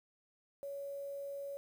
sine tone with quantisation, 560 Hz, C#5, 18 cents sharp, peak -40 dBFS, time 0.63-1.57 s, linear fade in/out 0 ms, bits 10, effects none

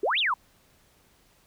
sine exponential two-way sweep, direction up then down, 351.9 to 3951 to 908 Hz, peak -22 dBFS, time 0.03-0.34 s, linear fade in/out 5 ms, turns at 0.19 s, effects pink hiss -62 dBFS RMS until 1.46 s

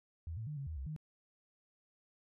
sine tone with pitch steps, 82.3 / 111.3 / 150.3 / 138.3 / 79.1 / 66.6 / 154.2 Hz, E2 / A2 / D3 / C#3 / D#2 / C2 / D#3, -2 / +20 / +40 / -4 / +29 / +31 / -15 cents, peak -39 dBFS, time 0.27-0.963 s, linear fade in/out 0 ms, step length 99 ms, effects none

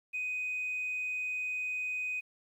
sine tone, 2500 Hz, D#7, 8 cents sharp, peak -31 dBFS, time 0.13-2.21 s, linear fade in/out 20 ms, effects tanh soft clip ceiling -29 dBFS + 11-bit

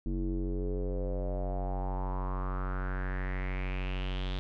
square tone with low-pass filter sweep, 46.58 Hz, F#1, 12 cents sharp, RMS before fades -33 dBFS, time 0.06-4.39 s, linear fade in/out 0 ms, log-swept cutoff 290 to 3600 Hz, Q 5.1, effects none

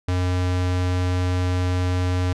square tone, 90.5 Hz, F#2, 38 cents flat, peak -20 dBFS, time 0.08-2.33 s, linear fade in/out 5 ms, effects low-pass 7000 Hz 12 dB/octave

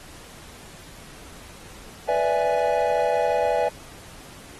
triangle chord, E dominant seventh, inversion second, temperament equal with one note detuned, 493.9 / 585 / 659.3 / 830.6 Hz, B4 / D5 / E5 / G#5, 0 / -7 / 0 / 0 cents, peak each -23 dBFS, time 2.08-3.69 s, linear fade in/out 10 ms, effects pink hiss -45 dBFS RMS until 4.59 s + AAC 32 kbps

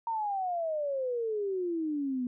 sine exponential sweep, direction down, 932.3 to 242.9 Hz, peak -29 dBFS, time 0.07-2.27 s, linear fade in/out 2 ms, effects none

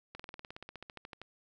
slowing click train, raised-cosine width 0.3 ms, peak -29 dBFS, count 18, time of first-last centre 0.15-1.216 s, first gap 45 ms, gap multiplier 1.04, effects none

